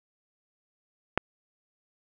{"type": "click", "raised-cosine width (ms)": 0.5, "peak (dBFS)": -7, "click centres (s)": 1.176, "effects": []}